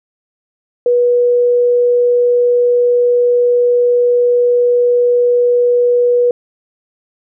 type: tone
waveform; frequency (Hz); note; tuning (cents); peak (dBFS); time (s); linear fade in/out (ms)
sine; 486.2; B4; -27; -8; 0.86-6.31; 2
effects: none